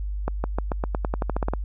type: accelerating click train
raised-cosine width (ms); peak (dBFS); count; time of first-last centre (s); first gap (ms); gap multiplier
1; -11; 14; 0.28-1.536; 160; 0.91
effects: added 50 Hz sine -26 dBFS peak until 1.64 s